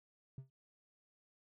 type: tone with exponential decay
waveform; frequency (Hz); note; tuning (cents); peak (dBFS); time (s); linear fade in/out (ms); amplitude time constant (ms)
triangle; 132.7; C3; +25; -38; 0.38-0.5; 2; 26
effects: tanh soft clip ceiling -39 dBFS